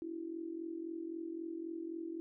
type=tone with amplitude modulation; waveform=sine; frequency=331 Hz; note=E4; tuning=7 cents sharp; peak=-36 dBFS; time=0.02-2.2 s; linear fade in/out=0 ms; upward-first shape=sine; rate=43.8 Hz; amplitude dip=75%; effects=none